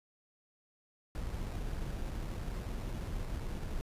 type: noise with sample-and-hold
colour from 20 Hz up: brown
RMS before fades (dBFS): -38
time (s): 1.15-3.81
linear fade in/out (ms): 0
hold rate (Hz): 3150
effects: resampled to 32000 Hz